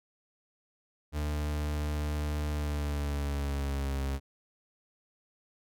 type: tone with pitch glide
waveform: 40% pulse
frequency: 74.6 to 68.41 Hz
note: D2 to C#2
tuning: +28 to -22 cents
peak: -29 dBFS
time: 1.12-4.2 s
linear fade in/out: 50 ms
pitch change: -150 cents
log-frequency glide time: 2.51-3.98 s
effects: none